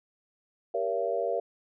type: chord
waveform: sine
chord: G diminished seventh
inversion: none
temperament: just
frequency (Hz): 392 / 470.4 / 564.5 / 677.4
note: G4 / Bb4 / Db5 / Fb5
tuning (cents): 0 / +16 / +31 / +47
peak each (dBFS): -35 / -31 / -32 / -31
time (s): 0.74-1.4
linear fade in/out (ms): 5
effects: none